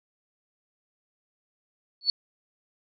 sine tone with exponential growth, 4435 Hz, C#8, in tune, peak -15 dBFS, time 2.01-2.1 s, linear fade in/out 1 ms, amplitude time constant 18 ms, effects none

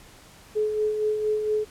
sine tone with tremolo, 427 Hz, G#4, 48 cents sharp, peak -20 dBFS, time 0.55-1.65 s, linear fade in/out 20 ms, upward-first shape sine, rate 4.3 Hz, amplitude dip 45%, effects pink hiss -50 dBFS RMS until 1.7 s + low-pass 12000 Hz 12 dB/octave

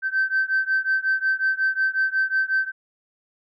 sine beating tone pair, 1546 / 1551.5 Hz, G6 / G6, -24 / -18 cents, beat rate 5.5 Hz, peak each -21 / -22 dBFS, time 0.02-2.72 s, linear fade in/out 50 ms, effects tanh soft clip ceiling -14 dBFS

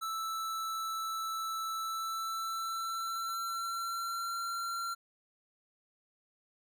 square tone with pitch glide, 1318.5 to 1368.9 Hz, E6 to F6, 0 to -35 cents, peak -35 dBFS, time 0.01-4.95 s, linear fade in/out 20 ms, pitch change +65 cents, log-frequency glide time 1.78-4.38 s, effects none

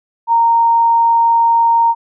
sine tone, 926 Hz, A#5, 12 cents flat, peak -8 dBFS, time 0.27-1.95 s, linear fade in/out 50 ms, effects none

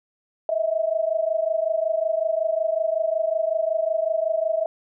sine tone pair together, 633.9 / 659.3 Hz, D#5 / E5, +32 / 0 cents, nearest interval minor second, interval 68 cents, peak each -23 dBFS, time 0.49-4.66 s, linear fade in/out 2 ms, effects none

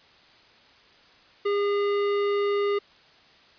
sine tone with tanh clipping, 406.3 Hz, G#4, 38 cents flat, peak -24 dBFS, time 1.45-2.79 s, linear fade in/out 10 ms, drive 17 dB, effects white hiss -55 dBFS RMS until 3.58 s + resampled to 11025 Hz

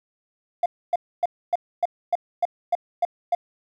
triangle tone bursts, 698.5 Hz, F5, in tune, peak -13 dBFS, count 10, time 0.63-3.35 s, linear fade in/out 5 ms, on 29 ms, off 270 ms, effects tanh soft clip ceiling -14 dBFS

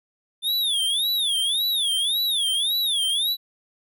square tone with vibrato, 3520 Hz, A7, in tune, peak -21 dBFS, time 0.42-3.37 s, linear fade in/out 50 ms, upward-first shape sine, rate 1.8 Hz, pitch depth 200 cents each way, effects none

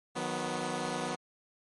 10% pulse chord, B major, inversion first, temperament equal with one note detuned, 155.56 / 182.66 / 246.9 Hz, D#3 / F#3 / B3, 0 / -22 / 0 cents, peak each -31 / -29 / -27 dBFS, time 0.15-1.16 s, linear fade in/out 20 ms, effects MP3 48 kbps

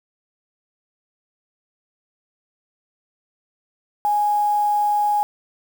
sine tone with quantisation, 830.6 Hz, G#5, in tune, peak -16 dBFS, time 4.05-5.23 s, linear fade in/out 0 ms, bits 6, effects none

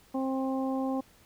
harmonic tone, 264.8 Hz, C4, 21 cents sharp, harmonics 1 / 2 / 3 / 4, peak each -29 / -35 / -37 / -42 dBFS, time 0.14-1.01 s, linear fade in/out 10 ms, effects pink hiss -60 dBFS RMS until 1.25 s

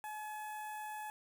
sawtooth tone with notch filter, 852 Hz, G#5, 44 cents sharp, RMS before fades -44 dBFS, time 0.04-1.1 s, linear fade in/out 0 ms, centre 4600 Hz, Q 0.59, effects none

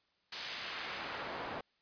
pink noise with band-pass filter sweep, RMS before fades -42 dBFS, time 0.32-1.61 s, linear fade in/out 5 ms, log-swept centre 4600 to 680 Hz, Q 0.7, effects white hiss -75 dBFS RMS until 1.81 s + resampled to 11025 Hz

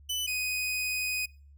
sawtooth tone pair in turn, 2999 / 2498 Hz, F#7 / D#7, +23 / +6 cents, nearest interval minor third, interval 317 cents, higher first, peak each -26 dBFS, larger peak neither, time 0.09-0.27 / 0.27-1.26 s, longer second, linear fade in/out 10 ms, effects noise-tail reverb RT60 0.4 s tail -23 dB re dry + added 71 Hz sine -51 dBFS peak until 1.57 s

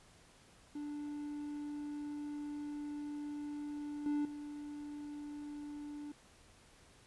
triangle tone with level steps, 293.7 Hz, D4, in tune, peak -38 / -30 / -41 dBFS, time 0.75-6.12 s, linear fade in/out 5 ms, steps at 4.06 / 4.25 s, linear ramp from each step 2 ms, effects pink hiss -63 dBFS RMS until 7.06 s + resampled to 24000 Hz

